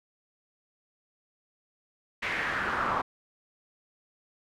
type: noise with band-pass filter sweep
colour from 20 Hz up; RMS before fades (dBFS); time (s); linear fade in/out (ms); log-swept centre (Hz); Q
brown; -30; 2.22-3.02; 10; 2200 to 1100; 3.3
effects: none